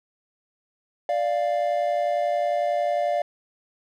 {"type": "tone pair together", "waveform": "triangle", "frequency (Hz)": [587.3, 698.4], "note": ["D5", "F5"], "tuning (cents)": [0, 0], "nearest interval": "minor third", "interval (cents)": 300, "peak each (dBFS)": -22, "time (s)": [1.09, 3.22], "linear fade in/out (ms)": 2, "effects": []}